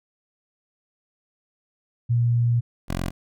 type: tone pair in turn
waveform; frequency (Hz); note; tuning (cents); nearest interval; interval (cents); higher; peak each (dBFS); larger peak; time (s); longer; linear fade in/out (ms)
sine / 10% pulse; 118.8 / 44.5; A#2 / F1; +33 / +33; octave + perfect fourth; 1700; first; -17; neither; 2.09-2.61 / 2.88-3.11; first; 20
effects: none